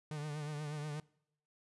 45% pulse tone with vibrato, 149.6 Hz, D3, 32 cents sharp, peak -39 dBFS, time 0.11-1 s, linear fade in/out 2 ms, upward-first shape triangle, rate 8.3 Hz, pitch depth 62 cents each way, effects noise-tail reverb RT60 0.7 s tail -23 dB re dry + resampled to 24000 Hz

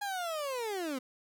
30% pulse linear sweep, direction down, 830.6 to 246.9 Hz, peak -31 dBFS, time 0.01-0.99 s, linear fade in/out 10 ms, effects none

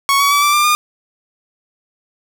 sawtooth tone with pitch steps, 1108.7 / 1128.7 / 1149.1 / 1169.9 / 1191 / 1212.5 Hz, C#6 / C#6 / D6 / D6 / D6 / D#6, 0 / +31 / -38 / -7 / +24 / -45 cents, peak -7 dBFS, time 0.09-0.75 s, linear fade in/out 0 ms, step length 110 ms, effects none

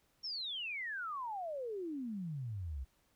sine exponential sweep, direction down, 5588 to 61.74 Hz, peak -38 dBFS, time 0.23-2.85 s, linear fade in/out 20 ms, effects pink hiss -74 dBFS RMS until 3.15 s

